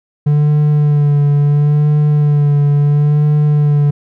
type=tone with vibrato; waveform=triangle; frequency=146.83 Hz; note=D3; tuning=in tune; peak=-6 dBFS; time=0.26-3.91 s; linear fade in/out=10 ms; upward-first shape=sine; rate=0.73 Hz; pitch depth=29 cents each way; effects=none